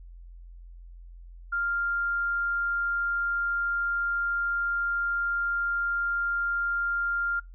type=tone; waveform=sine; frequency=1396.9 Hz; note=F6; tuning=in tune; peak=-25 dBFS; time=1.52-7.4 s; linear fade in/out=10 ms; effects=noise-tail reverb RT60 0.2 s tail -25 dB re dry + added 43 Hz sine -43 dBFS peak until 7.54 s